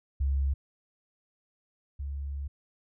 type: tone pair in turn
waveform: sine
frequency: 68.6 / 70.12 Hz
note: C#2 / C#2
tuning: -17 / +20 cents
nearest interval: unison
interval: 37 cents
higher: second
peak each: -24 / -32 dBFS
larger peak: first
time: 0.2-0.54 / 1.99-2.48 s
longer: second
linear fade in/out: 10 ms
effects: none

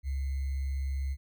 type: tone with sample-and-hold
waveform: sine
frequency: 67.9 Hz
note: C#2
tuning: 35 cents flat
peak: -29 dBFS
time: 0.03-1.17 s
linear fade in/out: 50 ms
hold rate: 2100 Hz
effects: none

